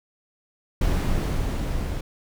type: noise with level ramp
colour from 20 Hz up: brown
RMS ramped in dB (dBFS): -21 to -28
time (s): 0.81-2.01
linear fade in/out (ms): 5
effects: none